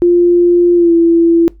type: tone with pitch glide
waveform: sine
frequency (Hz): 349.2 to 335.6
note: F4 to E4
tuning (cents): 0 to +31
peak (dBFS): -5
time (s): 0.02-1.48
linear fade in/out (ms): 0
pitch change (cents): -69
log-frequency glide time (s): 0.75-0.93
effects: noise-tail reverb RT60 0.2 s tail -23 dB re dry + added 50 Hz sine -37 dBFS peak until 1.6 s